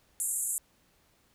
pink band-pass noise, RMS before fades -32 dBFS, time 0.2-0.58 s, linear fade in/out 0 ms, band 7200 to 12000 Hz, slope 96 dB/octave, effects pink hiss -67 dBFS RMS until 1.34 s

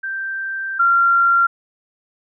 sine tone pair in turn, 1568 / 1378.7 Hz, G6 / F6, 0 / -23 cents, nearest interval major second, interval 223 cents, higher first, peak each -22 / -11 dBFS, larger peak second, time 0.03-0.79 / 0.79-1.47 s, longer first, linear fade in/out 10 ms, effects none

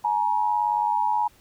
sine tone pair together, 850 / 948.6 Hz, G#5 / A#5, +40 / +30 cents, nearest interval major second, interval 190 cents, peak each -23 dBFS, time 0.04-1.28 s, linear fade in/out 10 ms, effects pink hiss -57 dBFS RMS until 1.4 s

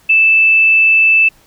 sine tone, 2637 Hz, E7, in tune, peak -6 dBFS, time 0.09-1.29 s, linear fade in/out 10 ms, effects pink hiss -49 dBFS RMS until 1.46 s

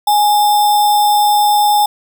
sine tone with sample-and-hold, 830.6 Hz, G#5, in tune, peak -8 dBFS, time 0.07-1.86 s, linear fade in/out 5 ms, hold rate 4410 Hz, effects none

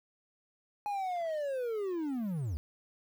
triangle linear sweep, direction down, 838 to 67.6 Hz, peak -30 dBFS, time 0.86-2.57 s, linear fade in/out 0 ms, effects 10-bit

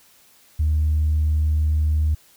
sine tone, 76.7 Hz, D#2, 24 cents flat, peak -15 dBFS, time 0.59-2.15 s, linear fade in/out 10 ms, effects tanh soft clip ceiling -13 dBFS + white hiss -54 dBFS RMS until 2.36 s

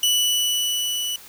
sawtooth tone with level ramp, 2960 Hz, F#7, in tune, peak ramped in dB -13 to -21 dBFS, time 0.03-1.16 s, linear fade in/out 2 ms, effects white hiss -44 dBFS RMS until 1.28 s

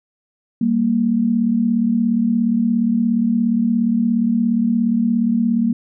sine tone pair together, 196.01 / 233.1 Hz, G3 / A#3, 0 / 0 cents, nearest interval minor third, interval 300 cents, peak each -20 / -15 dBFS, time 0.61-5.73 s, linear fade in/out 5 ms, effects none

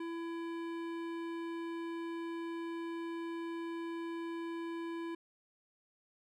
sine tone with hard clipping, 334.5 Hz, E4, 25 cents sharp, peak -40 dBFS, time 0-5.15 s, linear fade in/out 5 ms, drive 15 dB, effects none

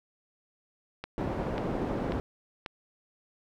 click train, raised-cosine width 0.3 ms, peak -20 dBFS, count 4, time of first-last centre 1.04-2.662 s, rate 1.85 Hz
white low-pass noise, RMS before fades -32 dBFS, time 1.18-2.2 s, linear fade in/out 0 ms, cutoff 490 Hz, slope 12 dB/octave
effects none

